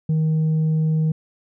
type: tone with tanh clipping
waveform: sine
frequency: 157.4 Hz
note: D#3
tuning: 20 cents sharp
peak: -17 dBFS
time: 0.09-1.12 s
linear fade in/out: 5 ms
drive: 2 dB
effects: none